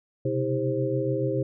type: tone cluster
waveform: sine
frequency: 127.9 / 134.9 / 321.4 / 399.7 / 527 Hz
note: C3 / C#3 / E4 / G4 / C5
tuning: -39 / -47 / -44 / +34 / +12 cents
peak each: -29 / -34 / -30 / -29 / -29 dBFS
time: 0.25-1.43 s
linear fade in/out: 5 ms
effects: none